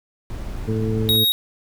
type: noise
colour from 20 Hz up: brown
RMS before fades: -30 dBFS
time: 0.3-1.16 s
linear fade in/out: 0 ms
type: harmonic tone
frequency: 110 Hz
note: A2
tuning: in tune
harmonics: 1 / 2 / 3 / 4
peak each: -22 / -25 / -30 / -26 dBFS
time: 0.67-1.25 s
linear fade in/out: 20 ms
type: tone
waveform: square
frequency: 3779 Hz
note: A#7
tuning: 23 cents sharp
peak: -16 dBFS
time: 1.09-1.32 s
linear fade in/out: 0 ms
effects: none